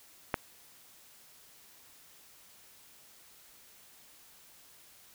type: click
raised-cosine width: 0.5 ms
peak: -13 dBFS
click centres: 0.342 s
effects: white hiss -58 dBFS RMS until 5.14 s